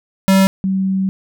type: tone pair in turn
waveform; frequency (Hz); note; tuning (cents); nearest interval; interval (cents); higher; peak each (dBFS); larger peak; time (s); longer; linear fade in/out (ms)
square / sine; 192.4 / 191.18; G3 / G3; -32 / -43; unison; 11; first; -9 / -14; first; 0.28-0.47 / 0.64-1.09; second; 0
effects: none